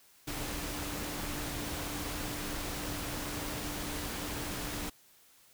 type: tone in noise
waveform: sine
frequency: 294.7 Hz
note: D4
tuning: 6 cents sharp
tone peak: -44 dBFS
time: 0.27-4.9 s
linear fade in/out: 10 ms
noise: pink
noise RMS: -38 dBFS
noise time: 0.27-4.9 s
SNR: -9 dB
effects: white hiss -62 dBFS RMS until 5.53 s